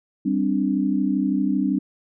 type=chord; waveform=sine; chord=G suspended fourth; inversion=none; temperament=just; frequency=196 / 261.3 / 294 Hz; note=G3 / C4 / D4; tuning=0 / -2 / +2 cents; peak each=-23 dBFS; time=0.25-1.79 s; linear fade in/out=10 ms; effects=none